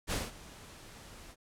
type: noise with ADSR envelope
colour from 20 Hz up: pink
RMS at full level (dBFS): -32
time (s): 0.07-1.36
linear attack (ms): 49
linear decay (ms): 190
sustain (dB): -19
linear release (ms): 52
effects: low-pass 11000 Hz 12 dB/octave